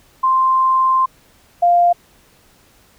sine tone pair in turn, 1046.5 / 698.5 Hz, C6 / F5, 0 / 0 cents, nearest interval perfect fifth, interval 700 cents, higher first, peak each -11 / -9 dBFS, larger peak second, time 0.23-1.06 / 1.62-1.93 s, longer first, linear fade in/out 10 ms, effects pink hiss -52 dBFS RMS until 2.98 s

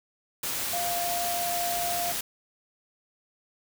sine tone in noise, 698 Hz, F5, 1 cent flat, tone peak -29 dBFS, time 0.73-2.12 s, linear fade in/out 5 ms, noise white, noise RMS -31 dBFS, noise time 0.43-2.21 s, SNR -1 dB, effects none

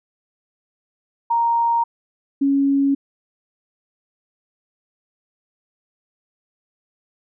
sine tone pair in turn, 932.3 / 277.2 Hz, A#5 / C#4, 0 / 0 cents, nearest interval octave + major sixth, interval 2100 cents, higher first, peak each -15 / -14 dBFS, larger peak second, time 1.3-1.84 / 2.41-2.95 s, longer neither, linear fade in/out 10 ms, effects none

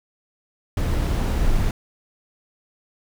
brown noise, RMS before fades -20 dBFS, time 0.77-1.71 s, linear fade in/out 2 ms, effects none

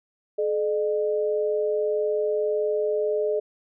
sine tone pair together, 427.7 / 606 Hz, A4 / D#5, -49 / -46 cents, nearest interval tritone, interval 603 cents, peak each -23 / -26 dBFS, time 0.38-3.4 s, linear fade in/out 10 ms, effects none

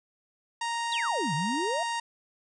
harmonic tone, 932.3 Hz, A#5, in tune, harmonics 1 / 2 / 3 / 4 / 5 / 6 / 7 / 8 / 9 / 10, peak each -30 / -36 / -40 / -42 / -44 / -46 / -47 / -48 / -49 / -50 dBFS, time 0.61-2 s, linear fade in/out 5 ms
sine exponential two-way sweep, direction down then up, 4000 to 137.5 to 726 Hz, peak -29 dBFS, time 0.92-1.83 s, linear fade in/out 2 ms, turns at 1.34 s
effects none

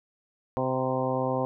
harmonic tone with a mistuned harmonic, 129.7 Hz, C3, 15 cents flat, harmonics 1 / 2 / 3 / 4 / 5 / 6 / 7 / 8, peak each -33 / -32 / -35 / -29 / -35 / -34 / -35 / -36 dBFS, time 0.57-1.45 s, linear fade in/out 0 ms, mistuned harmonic 7, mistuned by +33 cents, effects none

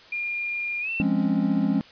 sine tone with pitch glide, 2409 to 2688 Hz, D7 to E7, +43 to +33 cents, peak -26 dBFS, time 0.12-1.02 s, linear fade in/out 5 ms, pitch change +190 cents, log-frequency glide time 0.81-0.9 s
triangle chord, Db major seventh, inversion first, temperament equal, 174.61 / 207.7 / 261.6 / 277.2 Hz, F3 / Ab3 / C4 / Db4, 0 / 0 / 0 / 0 cents, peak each -25 / -22 / -25 / -24 dBFS, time 1-1.81 s, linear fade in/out 0 ms
effects white hiss -49 dBFS RMS until 1.91 s + resampled to 11025 Hz

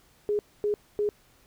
sine tone bursts, 415.3 Hz, G#4, in tune, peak -23 dBFS, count 3, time 0.29-1.09 s, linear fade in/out 0 ms, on 100 ms, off 250 ms, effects pink hiss -61 dBFS RMS until 1.46 s

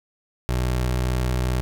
25% pulse tone with pitch glide, 62.1 to 62.46 Hz, B1 to B1, +10 to +20 cents, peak -17 dBFS, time 0.49-1.61 s, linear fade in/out 0 ms, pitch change +10 cents, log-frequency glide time 0.75-1.16 s, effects none

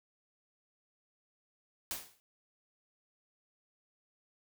white noise with exponential decay, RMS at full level -35 dBFS, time 1.91-2.2 s, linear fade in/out 0 ms, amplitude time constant 61 ms, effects none

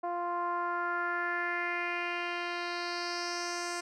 10% pulse tone with low-pass filter sweep, 348.7 Hz, F4, 3 cents flat, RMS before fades -34 dBFS, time 0.03-3.81 s, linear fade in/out 10 ms, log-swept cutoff 820 to 7400 Hz, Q 3.2, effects none

